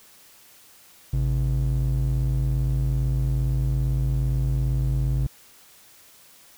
triangle ring-modulated tone, 93 Hz, F#2, 9 cents sharp, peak -15 dBFS, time 1.13-5.27 s, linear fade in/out 5 ms, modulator 38.8 Hz, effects white hiss -52 dBFS RMS until 6.57 s

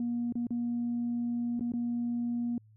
sine tone with dropouts, 238.4 Hz, A#3, 39 cents sharp, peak -28 dBFS, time 0-2.58 s, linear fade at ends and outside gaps 2 ms, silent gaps 0.324-0.354 / 0.469-0.506 / 1.595-1.608 / 1.72-1.736 s, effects tanh soft clip ceiling -25 dBFS + added 108 Hz sine -56 dBFS peak until 2.76 s

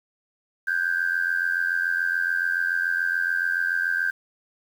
sine tone with amplitude modulation, 1568 Hz, G6, in tune, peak -17 dBFS, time 0.67-4.11 s, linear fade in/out 10 ms, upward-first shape sine, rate 87 Hz, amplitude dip 85%, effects tanh soft clip ceiling -13 dBFS + 8-bit

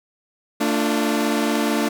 sawtooth chord, D minor, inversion second, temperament equal with one note detuned, 224.6 / 293.7 / 349.2 Hz, A3 / D4 / F4, +36 / 0 / 0 cents, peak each -18 / -18 / -23 dBFS, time 0.6-1.89 s, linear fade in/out 10 ms, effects none

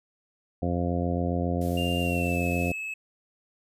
harmonic tone, 87.31 Hz, F2, in tune, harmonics 1 / 2 / 3 / 4 / 5 / 6 / 7 / 8, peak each -29 / -30 / -31 / -36 / -38 / -34 / -39 / -35 dBFS, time 0.62-2.72 s, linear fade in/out 5 ms
blue noise, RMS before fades -45 dBFS, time 1.61-2.72 s, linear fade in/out 5 ms
triangle tone with pitch glide, 2794 to 2592 Hz, F7 to E7, 0 to -30 cents, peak -30 dBFS, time 1.77-2.94 s, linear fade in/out 5 ms, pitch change -130 cents, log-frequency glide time 2-2.44 s
effects resampled to 32000 Hz

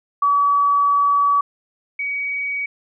sine tone pair in turn, 1141 / 2261 Hz, C#6 / C#7, +50 / +34 cents, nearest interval octave, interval 1184 cents, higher second, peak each -13 / -21 dBFS, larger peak first, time 0.22-1.41 / 1.99-2.66 s, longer first, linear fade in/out 5 ms, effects none

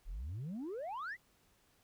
sine exponential sweep, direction up, 34.1 to 2093 Hz, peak -37 dBFS, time 0.05-1.17 s, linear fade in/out 50 ms, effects tanh soft clip ceiling -38 dBFS + pink hiss -71 dBFS RMS until 1.83 s

